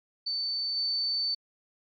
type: tone with level steps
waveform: sine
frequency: 4531 Hz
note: C#8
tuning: 37 cents sharp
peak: -28 / -26 dBFS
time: 0.26-1.35 s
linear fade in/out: 10 ms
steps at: 0.76 s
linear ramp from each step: 10 ms
effects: MP3 64 kbps